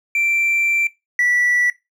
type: tone pair in turn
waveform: triangle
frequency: 2349 / 1956.9 Hz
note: D7 / B6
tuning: 0 / -16 cents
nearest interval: minor third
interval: 316 cents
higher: first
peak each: -14 / -11 dBFS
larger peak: second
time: 0.15-0.87 / 1.19-1.7 s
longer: first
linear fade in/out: 2 ms
effects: noise-tail reverb RT60 0.2 s tail -19 dB re dry + tanh soft clip ceiling -8 dBFS